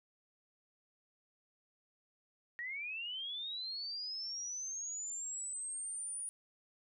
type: linear sweep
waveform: sine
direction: up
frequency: 1864.7 to 9670 Hz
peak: -39 dBFS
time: 2.59-6.29 s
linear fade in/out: 0 ms
effects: none